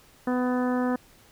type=harmonic tone; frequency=250 Hz; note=B3; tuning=21 cents sharp; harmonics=1 / 2 / 3 / 4 / 5 / 6 / 7; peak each=-24 / -30 / -34 / -36 / -38 / -40 / -41 dBFS; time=0.27-0.96 s; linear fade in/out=5 ms; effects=pink hiss -56 dBFS RMS until 1.31 s